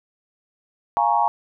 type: chord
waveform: sine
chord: Bb minor seventh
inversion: second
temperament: equal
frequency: 698.5 / 830.6 / 932.3 / 1108.7 Hz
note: F5 / Ab5 / Bb5 / Db6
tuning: 0 / 0 / 0 / 0 cents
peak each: -24 / -20 / -20 / -25 dBFS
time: 0.97-1.28 s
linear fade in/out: 0 ms
effects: none